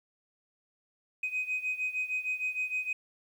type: beating tone pair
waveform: sine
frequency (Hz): 2508 / 2514.5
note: D#7 / D#7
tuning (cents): +13 / +18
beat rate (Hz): 6.5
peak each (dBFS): -31 / -34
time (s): 1.23-2.93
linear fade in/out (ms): 5
effects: tanh soft clip ceiling -25 dBFS + 10-bit